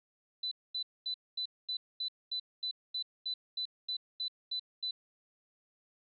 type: tone bursts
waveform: sine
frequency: 4000 Hz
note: B7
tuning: 21 cents sharp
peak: -33 dBFS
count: 15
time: 0.43-4.91 s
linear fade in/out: 5 ms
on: 84 ms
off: 230 ms
effects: none